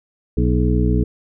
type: harmonic tone with a mistuned harmonic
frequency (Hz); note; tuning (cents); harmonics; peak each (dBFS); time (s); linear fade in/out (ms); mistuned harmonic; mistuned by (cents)
60.9; B1; -24; 1 / 2 / 3 / 4 / 5 / 7; -17 / -20 / -22 / -23 / -24 / -25; 0.37-1.04; 5; 5; +68
effects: none